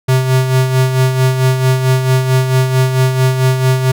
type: tone with tremolo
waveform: square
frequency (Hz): 130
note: C3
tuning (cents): -11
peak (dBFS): -8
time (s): 0.08-3.92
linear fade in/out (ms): 10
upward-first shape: sine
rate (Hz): 4.5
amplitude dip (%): 55
effects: none